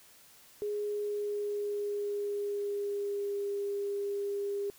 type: tone with pitch glide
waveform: sine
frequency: 415.3 to 403.2 Hz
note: G#4 to G4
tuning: 0 to +49 cents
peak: -31 dBFS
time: 0.62-4.7 s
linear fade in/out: 0 ms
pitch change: -51 cents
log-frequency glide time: 0.82-3.48 s
effects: white hiss -58 dBFS RMS until 4.78 s